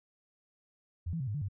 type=tone with pitch steps; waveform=sine; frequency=85.8 / 165.4 / 131.8 / 103.9 / 147.1 / 99 Hz; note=F2 / E3 / C3 / G#2 / D3 / G2; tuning=-30 / +6 / +13 / +1 / +3 / +18 cents; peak=-32 dBFS; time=1.06-1.486 s; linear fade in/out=10 ms; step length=71 ms; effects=none